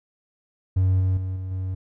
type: tone with level steps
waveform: triangle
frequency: 93.6 Hz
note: F#2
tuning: 20 cents sharp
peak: -14 / -16 / -23 / -26 / -23 dBFS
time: 0.76-1.75 s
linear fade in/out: 10 ms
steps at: 1 / 1.17 / 1.36 / 1.51 s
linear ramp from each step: 2 ms
effects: tanh soft clip ceiling -10 dBFS